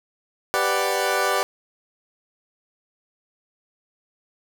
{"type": "chord", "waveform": "20% pulse", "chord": "G major seventh", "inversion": "none", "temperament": "equal", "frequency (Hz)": [392, 493.9, 587.3, 740], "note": ["G4", "B4", "D5", "F#5"], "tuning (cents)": [0, 0, 0, 0], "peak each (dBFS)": [-21, -21, -20, -22], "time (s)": [0.54, 1.43], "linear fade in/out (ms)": 0, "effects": []}